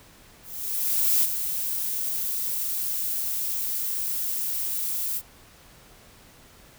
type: noise with ADSR envelope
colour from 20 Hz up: violet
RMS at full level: -20 dBFS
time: 0.42-5.22 s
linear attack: 810 ms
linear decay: 34 ms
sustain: -8 dB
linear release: 51 ms
effects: pink hiss -52 dBFS RMS until 6.78 s

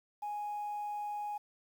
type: tone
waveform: sine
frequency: 830.6 Hz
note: G#5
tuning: in tune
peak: -34 dBFS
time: 0.22-1.38 s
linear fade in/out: 10 ms
effects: tanh soft clip ceiling -33 dBFS + 10-bit

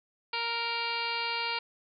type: harmonic tone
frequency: 466.2 Hz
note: A#4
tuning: in tune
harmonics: 1 / 2 / 3 / 4 / 5 / 6 / 7 / 8 / 9 / 10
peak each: -43 / -35 / -39 / -45 / -36 / -37 / -44 / -44 / -39 / -41 dBFS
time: 0.33-1.59 s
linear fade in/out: 5 ms
effects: none

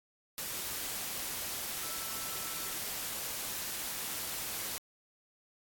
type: tone in noise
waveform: sine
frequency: 1325 Hz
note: E6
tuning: 9 cents sharp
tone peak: -49 dBFS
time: 1.83-2.73 s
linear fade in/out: 0 ms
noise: white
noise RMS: -38 dBFS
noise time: 0.38-4.78 s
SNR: -14 dB
effects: AAC 64 kbps

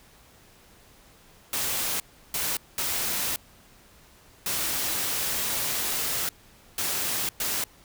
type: noise bursts at uneven times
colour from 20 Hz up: white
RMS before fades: -28 dBFS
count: 6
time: 1.53-2 / 2.34-2.57 / 2.78-3.36 / 4.46-6.29 / 6.78-7.29 / 7.4-7.64 s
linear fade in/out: 2 ms
effects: pink hiss -55 dBFS RMS until 7.84 s

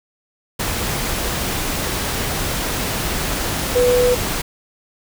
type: tone in noise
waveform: sine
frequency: 493.9 Hz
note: B4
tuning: in tune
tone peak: -12 dBFS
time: 3.75-4.15 s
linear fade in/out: 10 ms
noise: pink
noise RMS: -22 dBFS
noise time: 0.59-4.42 s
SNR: +7 dB
effects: none

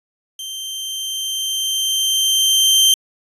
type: tone with level ramp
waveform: sawtooth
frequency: 3136 Hz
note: G7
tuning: in tune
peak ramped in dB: -24 to -6 dBFS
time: 0.39-2.94 s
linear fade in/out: 2 ms
effects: resampled to 32000 Hz

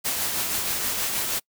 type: noise with tremolo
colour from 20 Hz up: white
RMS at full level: -25 dBFS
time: 0.04-1.4 s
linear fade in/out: 20 ms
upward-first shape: triangle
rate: 6.3 Hz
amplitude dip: 35%
effects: noise-tail reverb RT60 0.1 s tail -26 dB re dry

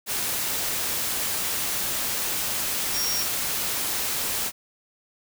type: tone in noise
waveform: sine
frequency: 5588 Hz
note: F8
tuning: in tune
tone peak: -26 dBFS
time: 2.92-3.26 s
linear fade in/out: 50 ms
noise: white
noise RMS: -27 dBFS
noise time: 0.06-4.52 s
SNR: -2 dB
effects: none

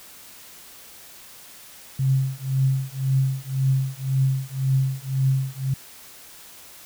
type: tone with tremolo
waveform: sine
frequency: 133.5 Hz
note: C3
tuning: 35 cents sharp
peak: -15 dBFS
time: 1.99-5.74 s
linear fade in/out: 5 ms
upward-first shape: triangle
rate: 1.9 Hz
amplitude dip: 100%
effects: white hiss -45 dBFS RMS until 6.85 s

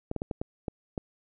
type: clicks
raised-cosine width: 2 ms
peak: -18 dBFS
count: 7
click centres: 0.114 / 0.163 / 0.219 / 0.312 / 0.415 / 0.682 / 0.978 s
effects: none

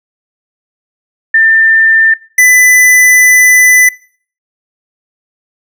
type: tone pair in turn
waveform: sine / square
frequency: 1792 / 1998.8 Hz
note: A6 / B6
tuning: +31 / +20 cents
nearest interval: major second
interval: 189 cents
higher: second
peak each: -3 dBFS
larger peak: neither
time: 1.34-2.14 / 2.38-3.89 s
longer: second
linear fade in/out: 5 ms
effects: noise-tail reverb RT60 0.5 s tail -23 dB re dry

